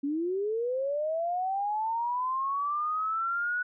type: linear sweep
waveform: sine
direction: up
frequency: 273.4 to 1480 Hz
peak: -27 dBFS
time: 0.03-3.63 s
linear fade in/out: 10 ms
effects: none